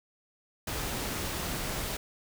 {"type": "noise", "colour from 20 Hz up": "pink", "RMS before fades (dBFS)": -34, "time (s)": [0.67, 1.97], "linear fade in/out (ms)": 5, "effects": []}